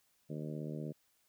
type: harmonic tone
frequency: 76.3 Hz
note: D#2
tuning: 33 cents flat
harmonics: 2 / 3 / 4 / 5 / 6 / 7 / 8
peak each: -41 / -45 / -47 / -49 / -51 / -52 / -53 dBFS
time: 0.29-0.93 s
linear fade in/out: 20 ms
effects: white hiss -74 dBFS RMS until 1.28 s